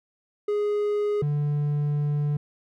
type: tone pair in turn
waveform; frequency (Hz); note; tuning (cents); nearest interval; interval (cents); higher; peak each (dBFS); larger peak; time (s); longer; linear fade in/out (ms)
triangle; 415.1 / 146.76; G#4 / D3; -1 / -1; octave + tritone; 1800; first; -20; neither; 0.48-1.22 / 1.22-2.37; second; 5
effects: none